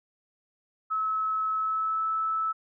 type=tone with pitch glide; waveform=sine; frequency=1294 to 1309 Hz; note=E6 to E6; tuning=-32 to -13 cents; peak=-25 dBFS; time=0.9-2.53 s; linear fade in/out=20 ms; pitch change=+19 cents; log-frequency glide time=1.54-2.05 s; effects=none